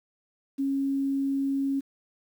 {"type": "tone with quantisation", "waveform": "sine", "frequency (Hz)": 274.2, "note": "C#4", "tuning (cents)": -19, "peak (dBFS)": -24, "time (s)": [0.58, 1.81], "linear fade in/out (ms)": 20, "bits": 9, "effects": []}